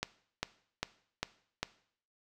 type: click train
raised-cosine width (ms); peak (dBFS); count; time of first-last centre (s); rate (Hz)
0.2; -15; 5; 0.03-1.63; 2.5
effects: noise-tail reverb RT60 0.6 s tail -17 dB re dry